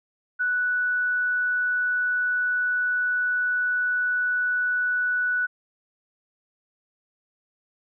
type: tone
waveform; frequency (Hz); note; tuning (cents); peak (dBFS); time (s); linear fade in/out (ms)
sine; 1480; F#6; 0; -21; 0.39-5.47; 20
effects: none